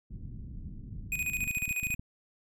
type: low-pass noise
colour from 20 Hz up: pink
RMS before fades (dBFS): -42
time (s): 0.1-1.47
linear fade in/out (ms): 5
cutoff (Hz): 220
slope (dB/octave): 24
type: tone with tremolo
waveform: square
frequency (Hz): 2489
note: D#7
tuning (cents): 0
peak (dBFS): -29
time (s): 1.12-1.95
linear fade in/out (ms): 2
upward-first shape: square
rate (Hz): 14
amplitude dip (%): 65
type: clicks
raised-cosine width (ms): 5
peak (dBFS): -28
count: 12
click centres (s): 1.431 / 1.473 / 1.508 / 1.572 / 1.625 / 1.679 / 1.71 / 1.83 / 1.869 / 1.903 / 1.943 / 1.995
effects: none